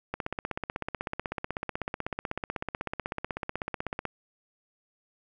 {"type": "click train", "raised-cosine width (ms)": 0.5, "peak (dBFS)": -16, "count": 64, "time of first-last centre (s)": [0.14, 4.053], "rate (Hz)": 16.1, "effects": []}